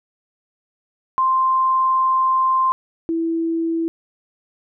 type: tone pair in turn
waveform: sine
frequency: 1046.5 / 329.6 Hz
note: C6 / E4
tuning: 0 / 0 cents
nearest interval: octave + minor sixth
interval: 2000 cents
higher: first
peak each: -14 / -18 dBFS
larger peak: first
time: 1.18-2.72 / 3.09-3.88 s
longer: first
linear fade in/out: 0 ms
effects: none